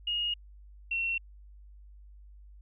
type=tone pair in turn; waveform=sine; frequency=2865 / 2719 Hz; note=F7 / F7; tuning=+44 / -47 cents; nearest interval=minor second; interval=91 cents; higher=first; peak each=-28 dBFS; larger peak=neither; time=0.07-0.34 / 0.91-1.18 s; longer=neither; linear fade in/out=5 ms; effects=added 50 Hz sine -49 dBFS peak until 2.61 s